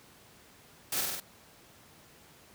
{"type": "noise with echo", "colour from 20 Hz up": "white", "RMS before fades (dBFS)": -32, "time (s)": [0.92, 1.01], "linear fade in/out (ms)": 5, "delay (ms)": 48, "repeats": 4, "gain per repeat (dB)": -2, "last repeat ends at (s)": 1.202, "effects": ["pink hiss -57 dBFS RMS until 2.54 s", "high-pass 80 Hz 12 dB/octave"]}